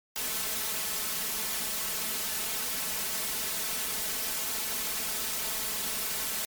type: noise with comb filter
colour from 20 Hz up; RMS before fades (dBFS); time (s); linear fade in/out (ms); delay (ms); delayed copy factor
white; -32; 0.16-6.45; 0; 4.6; +0.7
effects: MP3 96 kbps